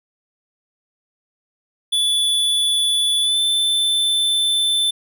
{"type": "tone with pitch glide", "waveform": "square", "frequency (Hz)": [3453, 3532], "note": ["A7", "A7"], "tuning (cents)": [-33, 6], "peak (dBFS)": -16, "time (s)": [1.92, 4.91], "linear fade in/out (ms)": 10, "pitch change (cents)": 39, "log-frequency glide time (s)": [3.21, 3.38], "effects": []}